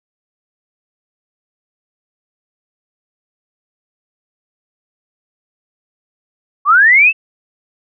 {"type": "linear sweep", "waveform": "sine", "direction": "up", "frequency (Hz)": [1089, 2697], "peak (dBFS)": -5, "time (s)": [6.65, 7.13], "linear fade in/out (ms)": 50, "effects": []}